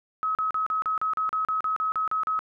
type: tone bursts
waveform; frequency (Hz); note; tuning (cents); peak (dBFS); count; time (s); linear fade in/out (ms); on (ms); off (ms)
sine; 1279; D#6; +47; -23; 14; 0.23-2.391; 0; 120; 37
effects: none